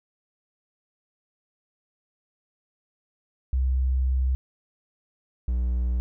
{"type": "tone pair in turn", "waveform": ["sine", "triangle"], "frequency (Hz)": [64.7, 61.07], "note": ["C2", "B1"], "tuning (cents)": [-19, -19], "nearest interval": "minor second", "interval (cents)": 100, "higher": "first", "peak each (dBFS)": -20, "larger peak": "neither", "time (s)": [[3.53, 4.35], [5.48, 6]], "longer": "first", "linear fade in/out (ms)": 0, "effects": []}